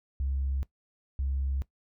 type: tone pair in turn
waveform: sine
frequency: 67.7 / 67.7 Hz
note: C#2 / C#2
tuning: -40 / -40 cents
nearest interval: unison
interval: 0 cents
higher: neither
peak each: -26 dBFS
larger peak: neither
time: 0.2-0.63 / 1.19-1.62 s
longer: neither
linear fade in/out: 0 ms
effects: noise-tail reverb RT60 0.1 s tail -19 dB re dry + tanh soft clip ceiling -23 dBFS